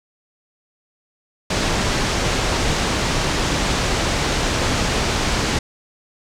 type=low-pass noise; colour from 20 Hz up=pink; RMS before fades=-20 dBFS; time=1.5-5.59 s; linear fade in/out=5 ms; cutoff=7300 Hz; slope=24 dB/octave; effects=none